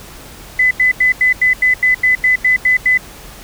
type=tone bursts; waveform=sine; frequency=2009 Hz; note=B6; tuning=29 cents sharp; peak=-8 dBFS; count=12; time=0.59-2.976 s; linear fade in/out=5 ms; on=120 ms; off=86 ms; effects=added 44 Hz sine -40 dBFS peak until 3.43 s + pink hiss -36 dBFS RMS until 3.43 s